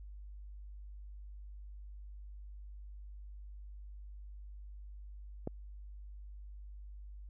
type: click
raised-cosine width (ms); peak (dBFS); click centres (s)
2; -23; 5.474
effects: added 50 Hz sine -46 dBFS peak until 7.29 s